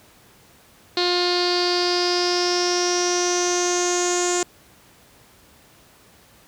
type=tone with low-pass filter sweep; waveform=sawtooth; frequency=354.8 Hz; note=F4; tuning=27 cents sharp; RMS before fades=-21 dBFS; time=0.97-4.43 s; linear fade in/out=2 ms; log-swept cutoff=4200 to 7100 Hz; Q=9; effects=pink hiss -52 dBFS RMS until 6.47 s + high-pass 60 Hz 12 dB/octave